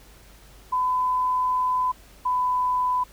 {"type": "tone pair in turn", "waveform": "sine", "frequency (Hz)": [1008, 1000.5], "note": ["B5", "B5"], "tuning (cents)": [35, 22], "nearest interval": "unison", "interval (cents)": 13, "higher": "first", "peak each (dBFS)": -20, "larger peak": "neither", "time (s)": [[0.72, 1.92], [2.25, 3.04]], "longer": "first", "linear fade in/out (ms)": 10, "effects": ["added 50 Hz sine -50 dBFS peak until 3.12 s", "pink hiss -52 dBFS RMS until 3.12 s"]}